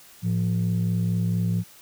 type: tone pair together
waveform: sine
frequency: 109.61 / 174 Hz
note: A2 / F3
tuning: -6 / -6 cents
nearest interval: minor sixth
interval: 800 cents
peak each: -22 dBFS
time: 0.22-1.64 s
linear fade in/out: 50 ms
effects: tanh soft clip ceiling -17 dBFS + white hiss -50 dBFS RMS until 1.81 s